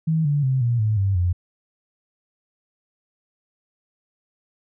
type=tone with pitch steps; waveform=sine; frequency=160 / 145.04 / 131.47 / 119.17 / 108.03 / 97.92 / 88.77 Hz; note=D#3 / D3 / C3 / A#2 / A2 / G2 / F2; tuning=+49 / -21 / +9 / +39 / -31 / -1 / +29 cents; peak=-17 dBFS; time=0.07-1.33 s; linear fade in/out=10 ms; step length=180 ms; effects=none